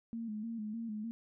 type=tone with vibrato; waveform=sine; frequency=221 Hz; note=A3; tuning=8 cents sharp; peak=-37 dBFS; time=0.13-1.11 s; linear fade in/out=0 ms; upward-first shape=square; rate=3.3 Hz; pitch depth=66 cents each way; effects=none